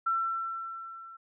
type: tone with level ramp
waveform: sine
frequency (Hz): 1345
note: E6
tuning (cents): +34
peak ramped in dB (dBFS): -24 to -45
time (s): 0.06-1.17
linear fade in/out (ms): 10
effects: none